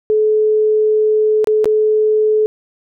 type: tone with dropouts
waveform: sine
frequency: 429.9 Hz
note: A4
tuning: 40 cents flat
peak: -10 dBFS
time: 0.1-2.46 s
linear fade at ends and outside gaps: 0 ms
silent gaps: 1.444-1.472 / 1.644-1.656 s
effects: none